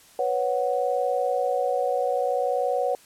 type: chord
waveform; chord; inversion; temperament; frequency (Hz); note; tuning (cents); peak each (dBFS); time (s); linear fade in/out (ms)
sine; B suspended second; none; equal; 493.9 / 554.4 / 740; B4 / C#5 / F#5; 0 / 0 / 0; -26; 0.19-2.95; 2
effects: white hiss -53 dBFS RMS until 3.05 s + low-pass 12000 Hz 12 dB/octave